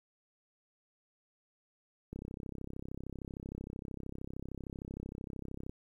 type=click train; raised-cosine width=3 ms; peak=-29 dBFS; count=119; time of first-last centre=2.13-5.695 s; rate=33.1 Hz; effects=11-bit